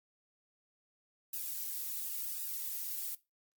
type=noise with flanger; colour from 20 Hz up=violet; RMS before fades=-39 dBFS; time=1.33-3.15 s; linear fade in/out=5 ms; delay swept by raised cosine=0.9 to 4.1 ms; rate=0.91 Hz; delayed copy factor=-0.5; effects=noise-tail reverb RT60 0.2 s tail -17 dB re dry + Opus 48 kbps

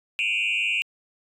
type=tone with frequency modulation; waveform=sine; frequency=2600 Hz; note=E7; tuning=24 cents flat; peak=-20 dBFS; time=0.19-0.82 s; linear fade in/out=0 ms; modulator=105 Hz; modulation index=2.4; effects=tanh soft clip ceiling -19 dBFS

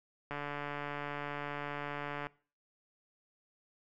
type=click train; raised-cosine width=0.5 ms; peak=-24 dBFS; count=285; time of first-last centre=0.31-2.269 s; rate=145 Hz; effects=noise-tail reverb RT60 0.4 s tail -21 dB re dry

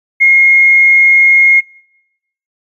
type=tone with hard clipping; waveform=triangle; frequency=2147 Hz; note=C7; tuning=44 cents sharp; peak=-4 dBFS; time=0.2-1.61 s; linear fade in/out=20 ms; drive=3 dB; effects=noise-tail reverb RT60 0.9 s tail -26 dB re dry + resampled to 22050 Hz

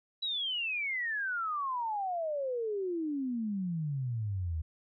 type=exponential sweep; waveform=sine; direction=down; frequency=3957 to 76.3 Hz; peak=-31 dBFS; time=0.22-4.62 s; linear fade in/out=10 ms; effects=none

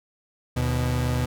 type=tone pair together; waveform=35% pulse; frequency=77 / 123.91 Hz; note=D#2 / B2; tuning=-17 / +6 cents; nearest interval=minor sixth; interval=823 cents; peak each=-25 / -22 dBFS; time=0.56-1.26 s; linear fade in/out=10 ms; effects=none

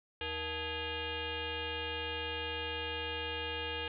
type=tone with frequency modulation; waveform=sine; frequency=1656 Hz; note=G#6; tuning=5 cents flat; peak=-35 dBFS; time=0.21-3.88 s; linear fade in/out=2 ms; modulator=394 Hz; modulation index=4.2; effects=none

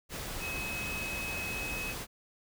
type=tone in noise; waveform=sine; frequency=2556 Hz; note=D#7; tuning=46 cents sharp; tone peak=-36 dBFS; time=0.39-1.95 s; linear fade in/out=50 ms; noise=pink; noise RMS=-39 dBFS; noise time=0.09-2.07 s; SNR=0 dB; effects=none

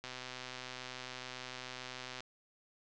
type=click train; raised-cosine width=0.2 ms; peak=-26 dBFS; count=276; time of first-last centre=0.04-2.205 s; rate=127 Hz; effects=low-pass 7000 Hz 12 dB/octave

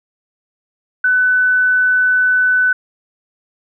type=tone; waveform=sine; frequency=1500 Hz; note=F#6; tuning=23 cents sharp; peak=-10 dBFS; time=1.04-2.73 s; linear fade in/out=5 ms; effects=none

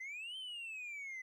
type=exponential two-way sweep; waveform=sine; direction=up then down; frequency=2012 to 3136 to 2012 Hz; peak=-40 dBFS; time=0-1.22 s; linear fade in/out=10 ms; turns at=0.37 s; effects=tanh soft clip ceiling -42 dBFS + 13-bit

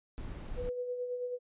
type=noise; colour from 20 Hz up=brown; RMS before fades=-40 dBFS; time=0.18-0.69 s; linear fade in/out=0 ms
type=tone with tremolo; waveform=sine; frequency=493.9 Hz; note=B4; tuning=in tune; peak=-32 dBFS; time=0.56-1.39 s; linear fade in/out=50 ms; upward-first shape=sine; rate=9.2 Hz; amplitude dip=45%
effects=resampled to 8000 Hz

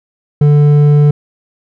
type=tone with hard clipping; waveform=sine; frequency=146.83 Hz; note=D3; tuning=in tune; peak=-6 dBFS; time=0.41-1.11 s; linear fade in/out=5 ms; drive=6 dB; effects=none

